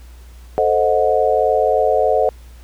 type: chord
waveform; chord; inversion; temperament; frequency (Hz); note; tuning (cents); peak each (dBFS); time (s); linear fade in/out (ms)
sine; A diminished seventh; none; equal with one note detuned; 440 / 523.3 / 622.3 / 729.8; A4 / C5 / Eb5 / Gb5; 0 / 0 / 0 / -24; -18; 0.58-2.29; 0
effects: added 60 Hz sine -37 dBFS peak until 2.63 s + pink hiss -50 dBFS RMS until 2.63 s